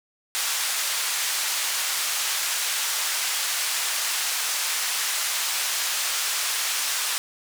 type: band-pass noise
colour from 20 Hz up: white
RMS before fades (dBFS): -26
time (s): 0.35-7.18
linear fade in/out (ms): 0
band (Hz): 1000 to 9200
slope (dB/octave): 12
effects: none